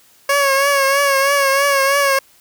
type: tone with vibrato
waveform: 15% pulse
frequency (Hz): 554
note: C#5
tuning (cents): -1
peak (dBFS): -6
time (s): 0.29-2.19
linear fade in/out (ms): 5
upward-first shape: triangle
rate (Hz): 3.1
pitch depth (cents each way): 54
effects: white hiss -51 dBFS RMS until 2.4 s